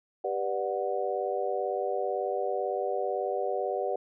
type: chord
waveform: sine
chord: G major seventh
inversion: none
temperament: just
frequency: 392 / 490 / 588 / 735 Hz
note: G4 / B4 / D5 / F#5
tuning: 0 / -14 / +2 / -12 cents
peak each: -33 dBFS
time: 0.24-3.96 s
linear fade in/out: 5 ms
effects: none